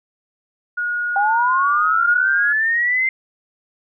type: tone with pitch glide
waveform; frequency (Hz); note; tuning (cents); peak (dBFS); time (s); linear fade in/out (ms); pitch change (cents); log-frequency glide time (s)
sine; 1443 to 1428.9; F#6 to F6; -44 to +39; -19; 0.77-2.53; 10; -17; 1.21-1.91
type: linear sweep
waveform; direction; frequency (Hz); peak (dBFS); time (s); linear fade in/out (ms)
sine; up; 784 to 2097; -15; 1.16-3.09; 2
effects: none